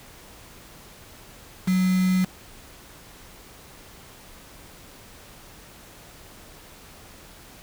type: tone with quantisation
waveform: sine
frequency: 185 Hz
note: F#3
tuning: in tune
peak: -18 dBFS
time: 1.67-2.25 s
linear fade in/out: 10 ms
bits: 5
effects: pink hiss -47 dBFS RMS until 7.62 s